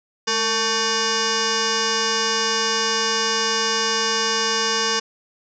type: tone with frequency modulation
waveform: sine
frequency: 2217 Hz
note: C#7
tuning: in tune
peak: -18 dBFS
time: 0.27-5 s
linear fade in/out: 10 ms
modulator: 668 Hz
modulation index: 5.9
effects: none